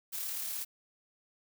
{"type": "noise with amplitude modulation", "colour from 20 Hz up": "blue", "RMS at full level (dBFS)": -36, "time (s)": [0.12, 0.65], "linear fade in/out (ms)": 20, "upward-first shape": "sine", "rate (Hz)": 36.6, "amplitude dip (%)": 30, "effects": []}